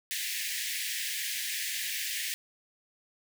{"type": "high-pass noise", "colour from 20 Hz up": "pink", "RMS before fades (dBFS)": -34, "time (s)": [0.11, 2.34], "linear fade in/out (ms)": 0, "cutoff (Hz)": 1700, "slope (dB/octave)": 96, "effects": []}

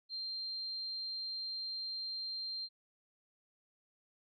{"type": "tone", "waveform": "sine", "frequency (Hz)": 4170, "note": "C8", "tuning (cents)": -7, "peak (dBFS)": -38, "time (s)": [0.09, 2.69], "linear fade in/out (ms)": 50, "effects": []}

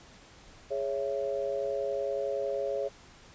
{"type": "chord", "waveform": "sine", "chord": "C# minor", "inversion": "second", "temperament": "just", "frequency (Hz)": [415.8, 554.4, 665.2], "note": ["G#4", "C#5", "E5"], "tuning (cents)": [2, 0, 16], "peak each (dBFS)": [-34, -31, -37], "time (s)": [0.7, 2.89], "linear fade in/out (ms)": 20, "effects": ["pink hiss -54 dBFS RMS until 3.34 s", "resampled to 16000 Hz"]}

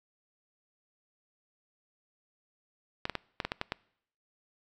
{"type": "clicks", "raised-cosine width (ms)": 0.3, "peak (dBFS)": -15, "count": 8, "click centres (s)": [3.054, 3.097, 3.153, 3.402, 3.45, 3.519, 3.614, 3.721], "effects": ["noise-tail reverb RT60 0.7 s tail -24 dB re dry"]}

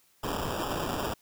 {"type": "noise with sample-and-hold", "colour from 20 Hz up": "white", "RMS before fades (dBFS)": -32, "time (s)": [0.23, 1.14], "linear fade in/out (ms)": 10, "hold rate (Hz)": 2100, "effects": ["white hiss -65 dBFS RMS until 1.21 s"]}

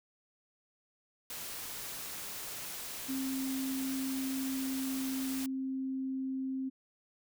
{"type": "noise", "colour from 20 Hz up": "white", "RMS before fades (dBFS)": -42, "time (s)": [1.3, 5.46], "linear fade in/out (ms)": 2}
{"type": "tone with pitch glide", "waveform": "sine", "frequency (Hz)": [265.8, 264.1], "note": ["C4", "C4"], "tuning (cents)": [27, 16], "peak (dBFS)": -33, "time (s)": [3.08, 6.7], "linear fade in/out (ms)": 20, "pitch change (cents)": -11, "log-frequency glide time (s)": [4.08, 6.35]}
{"effects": []}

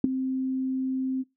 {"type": "tone with ADSR envelope", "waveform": "sine", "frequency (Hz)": 261.6, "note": "C4", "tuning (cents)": 0, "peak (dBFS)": -12, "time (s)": [0.04, 1.24], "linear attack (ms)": 3, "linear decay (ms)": 10, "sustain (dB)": -13, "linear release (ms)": 32, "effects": ["noise-tail reverb RT60 0.2 s tail -19 dB re dry"]}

